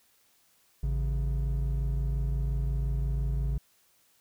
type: tone pair together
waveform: triangle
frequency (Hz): 54.34 / 137.3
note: A1 / C#3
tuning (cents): -21 / -16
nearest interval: octave + major third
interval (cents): 1605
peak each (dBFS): -25 / -31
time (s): 0.83-3.58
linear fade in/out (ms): 5
effects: white hiss -66 dBFS RMS until 4.2 s

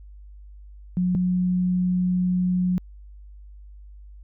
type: tone pair in turn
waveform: sine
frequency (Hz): 180.6 / 181.24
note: F#3 / F#3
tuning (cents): -42 / -36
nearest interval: unison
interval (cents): 6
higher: second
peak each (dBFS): -19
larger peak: neither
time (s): 0.97-1.15 / 1.15-2.78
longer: second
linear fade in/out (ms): 0
effects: added 50 Hz sine -41 dBFS peak until 4.23 s

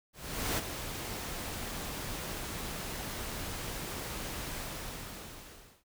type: noise with ADSR envelope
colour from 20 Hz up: pink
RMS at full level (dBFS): -31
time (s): 0.13-5.84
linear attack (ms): 450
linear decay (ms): 19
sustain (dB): -8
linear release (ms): 1300
effects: none

